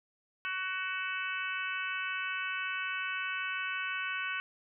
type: harmonic tone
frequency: 374.5 Hz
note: F#4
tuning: 21 cents sharp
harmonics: 3 / 4 / 5 / 6 / 7 / 8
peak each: -41 / -36 / -46 / -42 / -39 / -44 dBFS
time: 0.45-4.4 s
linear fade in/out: 0 ms
effects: none